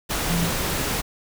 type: tone in noise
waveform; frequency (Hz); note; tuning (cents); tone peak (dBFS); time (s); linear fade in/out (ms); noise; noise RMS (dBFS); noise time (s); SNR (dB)
sine; 170; F3; -46; -22; 0.29-0.5; 20; pink; -25; 0.09-1.02; 0
effects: none